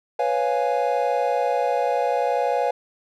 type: chord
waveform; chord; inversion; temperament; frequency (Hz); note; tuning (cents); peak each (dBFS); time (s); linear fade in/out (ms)
triangle; C# dominant seventh; third; equal; 493.9 / 554.4 / 698.5 / 830.6; B4 / C#5 / E#5 / G#5; 0 / 0 / 0 / 0; -23; 0.19-2.71; 5
effects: none